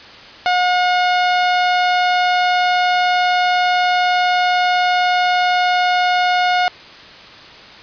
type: tone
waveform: sawtooth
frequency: 722 Hz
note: F#5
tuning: 43 cents flat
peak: -9 dBFS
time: 0.46-6.68 s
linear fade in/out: 0 ms
effects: white hiss -38 dBFS RMS until 7.82 s + resampled to 11025 Hz